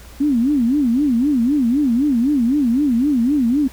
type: tone with vibrato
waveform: sine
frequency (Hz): 261.6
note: C4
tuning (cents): 0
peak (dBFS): -13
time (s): 0.2-3.68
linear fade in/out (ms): 10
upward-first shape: sine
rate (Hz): 3.9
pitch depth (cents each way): 240
effects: added 60 Hz sine -39 dBFS peak until 3.72 s + pink hiss -43 dBFS RMS until 3.72 s